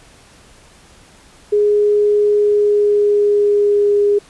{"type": "tone with pitch glide", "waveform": "sine", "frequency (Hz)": [415.3, 409.3], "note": ["G#4", "G#4"], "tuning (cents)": [0, -25], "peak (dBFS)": -10, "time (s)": [1.52, 4.19], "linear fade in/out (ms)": 10, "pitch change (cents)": -25, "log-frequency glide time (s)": [2.34, 4.01], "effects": ["pink hiss -46 dBFS RMS until 4.29 s", "resampled to 24000 Hz"]}